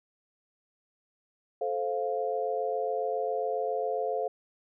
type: chord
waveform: sine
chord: F major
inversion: first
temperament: just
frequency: 436.5 / 523.8 / 698.5 Hz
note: A4 / C5 / F5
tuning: -14 / +2 / 0 cents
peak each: -32 dBFS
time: 1.61-4.28 s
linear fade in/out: 5 ms
effects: none